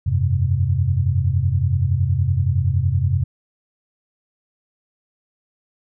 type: chord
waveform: sine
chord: F suspended second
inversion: none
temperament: equal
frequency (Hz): 87.31 / 98 / 130.81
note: F2 / G2 / C3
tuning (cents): 0 / 0 / 0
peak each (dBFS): -20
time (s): 0.06-3.24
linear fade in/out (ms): 10
effects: none